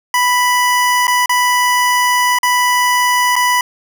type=tone with dropouts; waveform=25% pulse; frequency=987.8 Hz; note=B5; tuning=in tune; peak=-7 dBFS; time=0.14-3.61 s; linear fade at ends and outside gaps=2 ms; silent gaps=1.07-1.079 / 1.259-1.294 / 2.387-2.431 / 3.356-3.363 s; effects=none